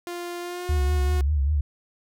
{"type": "tone with pitch glide", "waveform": "sawtooth", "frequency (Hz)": [349.2, 362.6], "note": ["F4", "F#4"], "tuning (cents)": [0, -35], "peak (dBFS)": -27, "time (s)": [0.07, 1.21], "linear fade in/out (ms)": 0, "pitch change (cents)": 65, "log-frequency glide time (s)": [0.4, 0.78]}
{"type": "tone with vibrato", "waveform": "sine", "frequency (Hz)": 72, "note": "D2", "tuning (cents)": -34, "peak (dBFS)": -19, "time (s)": [0.69, 1.61], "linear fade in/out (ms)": 5, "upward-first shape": "triangle", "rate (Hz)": 5.1, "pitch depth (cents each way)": 130}
{"effects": []}